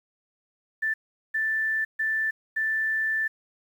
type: tone bursts at uneven times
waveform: sine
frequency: 1765 Hz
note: A6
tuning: 5 cents sharp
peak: -23 dBFS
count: 4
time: 0.82-0.94 / 1.34-1.85 / 1.99-2.31 / 2.56-3.28 s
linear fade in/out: 10 ms
effects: 9-bit